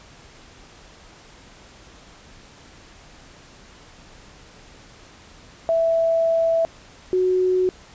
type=tone pair in turn; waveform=sine; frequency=659.3 / 368.7 Hz; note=E5 / F#4; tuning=0 / -6 cents; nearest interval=minor seventh; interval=1006 cents; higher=first; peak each=-16 dBFS; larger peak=neither; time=5.69-6.65 / 7.13-7.69 s; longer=first; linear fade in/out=0 ms; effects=pink hiss -47 dBFS RMS until 7.94 s + resampled to 16000 Hz